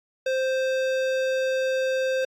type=tone with hard clipping; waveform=sine; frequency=523.3 Hz; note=C5; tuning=in tune; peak=-24 dBFS; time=0.26-2.25 s; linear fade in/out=5 ms; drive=16 dB; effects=AAC 64 kbps